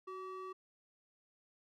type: ring-modulated tone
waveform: triangle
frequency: 761 Hz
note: F#5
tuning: 48 cents sharp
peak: -38 dBFS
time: 0.07-0.53 s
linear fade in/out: 10 ms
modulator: 388 Hz
effects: none